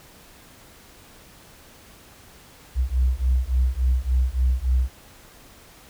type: beating tone pair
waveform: sine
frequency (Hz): 61.8 / 65.3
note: B1 / C2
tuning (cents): +2 / -3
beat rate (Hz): 3.5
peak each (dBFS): -20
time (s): 2.75-4.91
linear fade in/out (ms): 50
effects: tanh soft clip ceiling -13 dBFS + pink hiss -49 dBFS RMS until 5.89 s